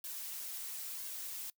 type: noise with flanger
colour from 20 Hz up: blue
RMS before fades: -43 dBFS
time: 0.04-1.5 s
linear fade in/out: 2 ms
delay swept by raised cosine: 1.8 to 6.9 ms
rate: 0.99 Hz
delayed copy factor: +0.6
effects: noise-tail reverb RT60 0.1 s tail -22 dB re dry